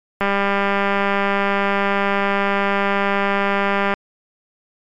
click train, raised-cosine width 0.5 ms, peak -4 dBFS, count 743, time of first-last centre 0.21-3.939 s, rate 199 Hz, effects MP3 96 kbps

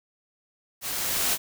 white noise with level ramp, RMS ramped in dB -32 to -23 dBFS, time 0.81-1.38 s, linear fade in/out 50 ms, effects none

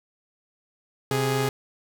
sawtooth tone pair together, 130.54 / 415.3 Hz, C3 / G#4, -4 / 0 cents, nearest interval octave + minor sixth, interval 2004 cents, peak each -21 dBFS, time 1.11-1.49 s, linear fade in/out 2 ms, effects none

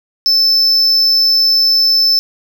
triangle tone, 5274 Hz, E8, in tune, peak -7 dBFS, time 0.26-2.19 s, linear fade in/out 0 ms, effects none

